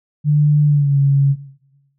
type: tone with pitch glide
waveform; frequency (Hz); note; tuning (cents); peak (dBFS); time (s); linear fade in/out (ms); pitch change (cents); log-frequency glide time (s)
sine; 148.3 to 139.17; D3 to C#3; +17 to +7; -10; 0.24-1.36; 50; -110; 0.65-0.98
effects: noise-tail reverb RT60 1.0 s tail -17 dB re dry